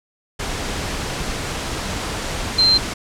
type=tone in noise; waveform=sine; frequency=4136 Hz; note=C8; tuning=21 cents flat; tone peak=-11 dBFS; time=2.58-2.78 s; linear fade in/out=10 ms; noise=pink; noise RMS=-25 dBFS; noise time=0.39-2.94 s; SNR=+11 dB; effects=low-pass 8000 Hz 12 dB/octave